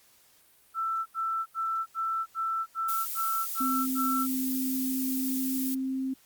sine tone bursts, 1331 Hz, E6, 16 cents sharp, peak -27 dBFS, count 9, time 0.74-4.268 s, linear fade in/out 50 ms, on 320 ms, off 81 ms
violet noise, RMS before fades -34 dBFS, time 2.88-5.75 s, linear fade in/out 10 ms
sine tone with pitch glide, 261.6 to 263.9 Hz, C4 to C4, 0 to +15 cents, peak -28 dBFS, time 3.6-6.14 s, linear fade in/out 10 ms, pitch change +15 cents, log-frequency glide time 4.8-5.95 s
effects white hiss -61 dBFS RMS until 6.25 s + Opus 48 kbps

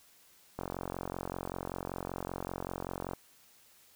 click train, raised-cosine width 1 ms, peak -22 dBFS, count 116, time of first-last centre 0.59-3.134 s, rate 45.2 Hz, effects white hiss -62 dBFS RMS until 3.95 s

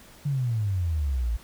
sine exponential sweep, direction down, 148.1 to 53.9 Hz, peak -23 dBFS, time 0.25-1.37 s, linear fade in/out 10 ms, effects pink hiss -51 dBFS RMS until 1.43 s

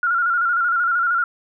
sine tone with vibrato, 1402 Hz, F6, 6 cents sharp, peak -16 dBFS, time 0.03-1.24 s, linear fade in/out 2 ms, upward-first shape square, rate 13 Hz, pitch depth 48 cents each way, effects none

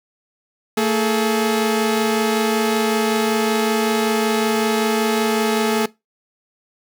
sawtooth tone pair together, 225.2 / 425.1 Hz, A3 / G#4, +40 / +40 cents, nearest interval major seventh, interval 1100 cents, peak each -15 dBFS, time 0.77-5.86 s, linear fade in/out 5 ms, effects noise-tail reverb RT60 0.2 s tail -20 dB re dry

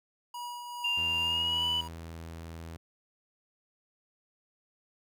square tone with tremolo, 966 Hz, B5, 39 cents flat, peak -37 dBFS, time 0.34-1.88 s, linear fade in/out 5 ms, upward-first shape triangle, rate 2.5 Hz, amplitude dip 40%
sine tone with pitch glide, 2794 to 2977 Hz, F7 to F#7, 0 to +10 cents, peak -27 dBFS, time 0.84-1.81 s, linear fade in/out 5 ms, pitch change +110 cents, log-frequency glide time 1.22-1.66 s
sawtooth tone, 82.41 Hz, E2, in tune, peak -37 dBFS, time 0.97-2.77 s, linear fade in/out 10 ms
effects none

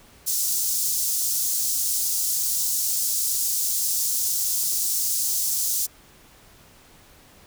pink high-pass noise, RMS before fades -24 dBFS, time 0.26-5.87 s, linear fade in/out 20 ms, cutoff 5700 Hz, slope 24 dB/octave, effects pink hiss -52 dBFS RMS until 7.46 s

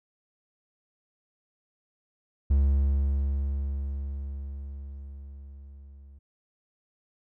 triangle tone with level ramp, 69.3 Hz, C#2, in tune, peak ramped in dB -16 to -45 dBFS, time 2.5-6.19 s, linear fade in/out 10 ms, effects none

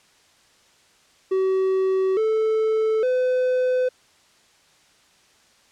triangle tone with pitch steps, 379.7 / 438.7 / 506.8 Hz, F#4 / A4 / B4, +45 / -5 / +45 cents, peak -16 dBFS, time 1.31-3.89 s, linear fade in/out 10 ms, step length 860 ms, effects white hiss -57 dBFS RMS until 5.71 s + low-pass 7000 Hz 12 dB/octave

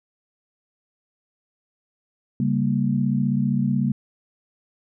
sine chord, G diminished, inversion second, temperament equal with one note detuned, 138.59 / 197.25 / 233.1 Hz, Db3 / G3 / Bb3, 0 / +11 / 0 cents, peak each -23 dBFS, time 2.4-3.92 s, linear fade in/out 2 ms, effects none

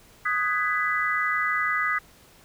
sine chord, G# minor seventh, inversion second, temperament just, 1245.9 / 1495.1 / 1661.2 / 1993.5 Hz, D#6 / F#6 / G#6 / B6, +2 / +18 / 0 / +16 cents, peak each -26 / -32 / -30 / -26 dBFS, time 0.25-1.99 s, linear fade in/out 10 ms, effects pink hiss -54 dBFS RMS until 2.44 s

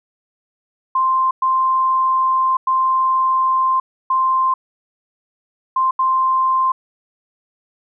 sine tone bursts at uneven times, 1046.5 Hz, C6, in tune, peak -13 dBFS, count 6, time 0.95-1.31 / 1.42-2.57 / 2.67-3.8 / 4.1-4.54 / 5.76-5.91 / 5.99-6.72 s, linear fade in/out 5 ms, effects none

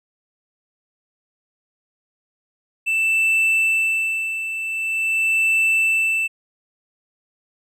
triangle tone with tremolo, 2655 Hz, E7, 12 cents sharp, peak -13 dBFS, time 2.86-6.28 s, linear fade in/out 20 ms, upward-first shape sine, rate 0.45 Hz, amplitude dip 65%, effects none

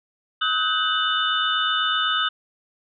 sine tone cluster, 1274 / 1494 / 1582 / 2967 / 3594 Hz, D#6 / F#6 / G6 / F#7 / A7, +41 / +16 / +15 / +4 / +36 cents, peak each -24 / -26 / -32 / -25 / -26 dBFS, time 0.41-2.29 s, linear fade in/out 10 ms, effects none

